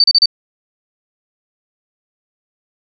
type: tone bursts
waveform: sine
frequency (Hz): 4583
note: D8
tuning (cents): -43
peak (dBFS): -6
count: 4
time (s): 0-0.258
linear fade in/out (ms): 2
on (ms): 39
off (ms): 34
effects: none